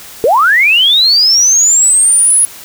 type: linear sweep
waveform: sine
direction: up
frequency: 414.8 to 10548 Hz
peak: -5 dBFS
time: 0.24-2.45 s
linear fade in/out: 0 ms
effects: white hiss -32 dBFS RMS until 2.64 s